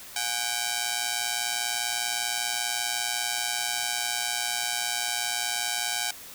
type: ring-modulated tone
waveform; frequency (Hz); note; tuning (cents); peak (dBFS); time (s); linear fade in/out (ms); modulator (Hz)
5% pulse; 775; G5; -20; -12; 0.16-6.11; 2; 60.1
effects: white hiss -44 dBFS RMS until 6.34 s